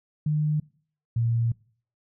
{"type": "tone pair in turn", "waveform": "sine", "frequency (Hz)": [151.6, 116.2], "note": ["D#3", "A#2"], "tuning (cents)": [-45, -5], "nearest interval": "perfect fourth", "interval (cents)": 460, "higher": "first", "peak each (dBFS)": -21, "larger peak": "neither", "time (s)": [[0.26, 0.6], [1.16, 1.52]], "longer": "second", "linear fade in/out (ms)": 5, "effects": ["noise-tail reverb RT60 0.5 s tail -23 dB re dry"]}